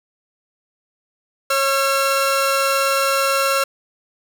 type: tone pair together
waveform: sawtooth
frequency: 547 / 1358.2 Hz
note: C#5 / F6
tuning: -23 / -49 cents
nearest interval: octave + major third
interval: 1574 cents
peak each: -15 dBFS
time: 1.5-3.64 s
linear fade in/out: 5 ms
effects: none